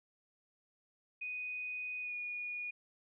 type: tone with pitch glide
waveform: sine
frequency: 2489 to 2449 Hz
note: D#7 to D#7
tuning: 0 to -28 cents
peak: -38 dBFS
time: 1.21-2.71 s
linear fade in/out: 10 ms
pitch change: -28 cents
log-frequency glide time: 2.01-2.14 s
effects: none